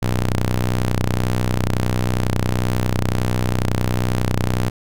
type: ring-modulated tone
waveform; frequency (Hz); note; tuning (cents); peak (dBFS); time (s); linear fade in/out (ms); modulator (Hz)
sawtooth; 62.1; B1; +10; -10; 0.02-4.7; 10; 46.2
effects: none